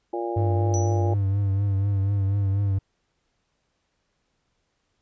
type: harmonic tone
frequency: 116.54 Hz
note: A#2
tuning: in tune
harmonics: 3 / 4 / 5 / 6 / 7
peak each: -28 / -35 / -34 / -37 / -32 dBFS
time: 0.13-1.14 s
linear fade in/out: 5 ms
type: tone with vibrato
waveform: triangle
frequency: 99 Hz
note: G2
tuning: 18 cents sharp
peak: -18 dBFS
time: 0.36-2.79 s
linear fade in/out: 10 ms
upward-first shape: triangle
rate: 4.1 Hz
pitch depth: 52 cents each way
type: tone with exponential decay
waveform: sine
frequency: 5920 Hz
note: F#8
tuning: in tune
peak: -28 dBFS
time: 0.74-1.13 s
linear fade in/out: 0 ms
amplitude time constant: 84 ms
effects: pink hiss -73 dBFS RMS until 5.01 s + resampled to 16000 Hz